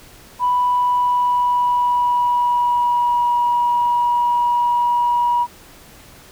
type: tone with pitch glide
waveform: sine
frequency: 987.8 to 963 Hz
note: B5 to B5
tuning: 0 to -44 cents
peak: -13 dBFS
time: 0.39-5.47 s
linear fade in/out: 50 ms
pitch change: -44 cents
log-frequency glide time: 0.55-3.32 s
effects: tanh soft clip ceiling -9 dBFS + pink hiss -44 dBFS RMS until 6.31 s